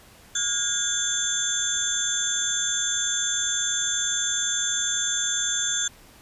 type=tone cluster; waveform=sine; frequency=1430 / 1627 / 3458 / 6350 / 7180 Hz; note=F6 / G#6 / A7 / G8 / A8; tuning=+41 / -36 / -31 / +21 / +34 cents; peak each=-35 / -34 / -28 / -28 / -27 dBFS; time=0.35-5.88 s; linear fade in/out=5 ms; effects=pink hiss -51 dBFS RMS until 6.21 s + resampled to 32000 Hz